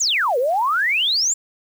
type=exponential two-way sweep; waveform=sine; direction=down then up; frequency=7550 to 466.2 to 7550 Hz; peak=-16 dBFS; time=0-1.34 s; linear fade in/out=10 ms; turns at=0.38 s; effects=7-bit